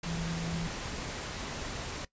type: tone in noise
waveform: sine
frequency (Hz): 166.6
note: E3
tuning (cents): +19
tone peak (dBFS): -33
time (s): 0.06-0.67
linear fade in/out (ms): 5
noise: pink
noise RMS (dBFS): -38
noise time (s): 0.03-2.05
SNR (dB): +2
effects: noise-tail reverb RT60 0.1 s tail -18 dB re dry + resampled to 16000 Hz

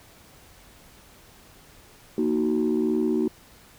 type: chord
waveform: sine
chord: D# minor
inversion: second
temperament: just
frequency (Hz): 233.3 / 311.1 / 373.4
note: A#3 / D#4 / F#4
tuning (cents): +2 / 0 / +16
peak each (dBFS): -24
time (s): 2.18-3.28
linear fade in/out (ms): 2
effects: tanh soft clip ceiling -15 dBFS + pink hiss -52 dBFS RMS until 3.78 s

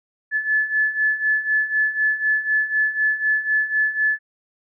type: beating tone pair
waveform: sine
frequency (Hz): 1726 / 1730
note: A6 / A6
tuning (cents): -34 / -30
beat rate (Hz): 4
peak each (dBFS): -23 / -19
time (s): 0.31-4.19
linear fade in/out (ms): 50
effects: none

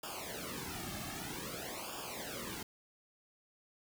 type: noise with flanger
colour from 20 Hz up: pink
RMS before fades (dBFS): -43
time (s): 0.03-2.63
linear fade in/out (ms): 5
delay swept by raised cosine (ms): 0.49 to 2.09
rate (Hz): 0.52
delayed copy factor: -0.95
effects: none

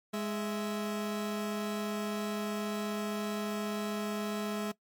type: tone pair together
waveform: 30% pulse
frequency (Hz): 208.1 / 659.3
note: G#3 / E5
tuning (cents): +4 / 0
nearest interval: octave + minor sixth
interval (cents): 1996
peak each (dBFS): -31 / -36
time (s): 0.13-4.72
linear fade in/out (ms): 10
effects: noise-tail reverb RT60 0.1 s tail -19 dB re dry + MP3 96 kbps

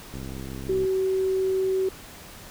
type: click train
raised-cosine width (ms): 3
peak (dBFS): -24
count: 48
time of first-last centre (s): 0.14-0.85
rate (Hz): 66.2
type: tone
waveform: sine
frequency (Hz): 379.2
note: F#4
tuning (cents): +43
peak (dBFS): -21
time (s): 0.69-1.89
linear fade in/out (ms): 5
effects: pink hiss -44 dBFS RMS until 2.5 s

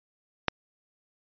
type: click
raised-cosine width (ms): 0.3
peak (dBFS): -6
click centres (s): 0.483
effects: resampled to 11025 Hz

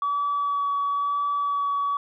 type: tone with vibrato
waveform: sine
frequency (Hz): 1141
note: C#6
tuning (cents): +50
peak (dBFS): -21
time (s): 0.02-1.97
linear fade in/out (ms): 2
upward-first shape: sine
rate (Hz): 1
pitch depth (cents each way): 11
effects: tanh soft clip ceiling -18 dBFS

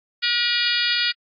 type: harmonic tone with a mistuned harmonic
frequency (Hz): 480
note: B4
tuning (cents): -49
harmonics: 3 / 4 / 5 / 6 / 7 / 8 / 9 / 10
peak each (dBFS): -27 / -27 / -27 / -27 / -27 / -27 / -27 / -27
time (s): 0.22-1.12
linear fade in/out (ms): 20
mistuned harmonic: 8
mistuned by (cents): -37
effects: AAC 32 kbps

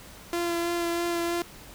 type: tone with vibrato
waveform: sawtooth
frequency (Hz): 342.4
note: F4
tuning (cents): -34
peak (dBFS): -22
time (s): 0.33-1.42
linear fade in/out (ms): 0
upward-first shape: sine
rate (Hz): 3.1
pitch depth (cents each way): 13
effects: pink hiss -47 dBFS RMS until 1.74 s

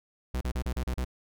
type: tone bursts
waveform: 45% pulse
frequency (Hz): 63.1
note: B1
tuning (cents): +38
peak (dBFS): -28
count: 7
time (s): 0.34-1.047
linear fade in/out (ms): 5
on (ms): 71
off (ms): 35
effects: none

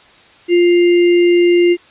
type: tone with sample-and-hold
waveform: sine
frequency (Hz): 349.2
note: F4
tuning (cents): 0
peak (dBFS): -7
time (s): 0.48-1.77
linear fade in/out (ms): 50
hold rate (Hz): 2450
effects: white hiss -45 dBFS RMS until 1.9 s + resampled to 8000 Hz

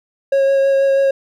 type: tone with vibrato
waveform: triangle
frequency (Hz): 546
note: C#5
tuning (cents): -26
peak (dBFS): -9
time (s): 0.32-1.11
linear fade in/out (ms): 5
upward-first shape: sine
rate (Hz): 6.2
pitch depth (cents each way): 11
effects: none

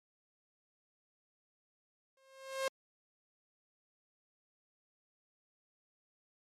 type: tone with exponential growth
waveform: sawtooth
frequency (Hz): 534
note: C5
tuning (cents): +35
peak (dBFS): -26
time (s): 2.17-2.68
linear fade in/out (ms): 2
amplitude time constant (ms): 110
effects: low-pass 11000 Hz 12 dB/octave + MP3 64 kbps

